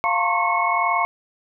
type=tone cluster; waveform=sine; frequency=696 / 906 / 1063 / 1104 / 2192 Hz; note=F5 / A#5 / C6 / C#6 / C#7; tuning=-6 / -50 / +27 / -7 / -20 cents; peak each=-24 dBFS; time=0.04-1.05 s; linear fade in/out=0 ms; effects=none